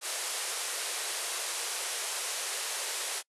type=band-pass noise; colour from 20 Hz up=white; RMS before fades=-35 dBFS; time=0.01-3.23 s; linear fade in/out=50 ms; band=380 to 11000 Hz; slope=48 dB/octave; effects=noise-tail reverb RT60 0.1 s tail -26 dB re dry + resampled to 32000 Hz